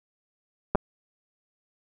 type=clicks; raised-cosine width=1 ms; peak=-8 dBFS; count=2; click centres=0.75 / 0.755 s; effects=none